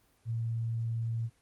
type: tone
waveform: sine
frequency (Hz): 114.7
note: A#2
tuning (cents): -28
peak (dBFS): -30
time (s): 0.25-1.3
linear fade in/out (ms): 50
effects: pink hiss -68 dBFS RMS until 1.41 s + Opus 24 kbps